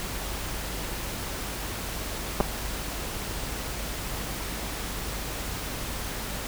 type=clicks; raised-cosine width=1 ms; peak=-8 dBFS; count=2; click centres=2.403 / 2.408 s; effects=added 50 Hz sine -37 dBFS peak until 6.47 s + pink hiss -34 dBFS RMS until 6.47 s